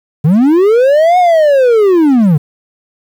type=linear two-way sweep; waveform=triangle; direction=up then down; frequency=138.59 to 736 to 138.59 Hz; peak=-3 dBFS; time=0.24-2.38 s; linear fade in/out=10 ms; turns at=1.18 s; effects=7-bit